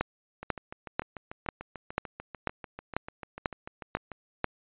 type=two click trains; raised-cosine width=0.5 ms; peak=-11 / -24 dBFS; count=10 / 26; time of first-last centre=0.01-4.443 / 0.43-4.117 s; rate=2.03 / 6.78 Hz; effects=resampled to 8000 Hz